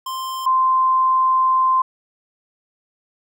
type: tone pair in turn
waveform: square / sine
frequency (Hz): 1046.5 / 1041.1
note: C6 / C6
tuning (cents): 0 / -9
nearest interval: unison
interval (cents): 9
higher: first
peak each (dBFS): -25 / -13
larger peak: second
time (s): 0.06-0.46 / 0.46-1.82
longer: second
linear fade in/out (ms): 5
effects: none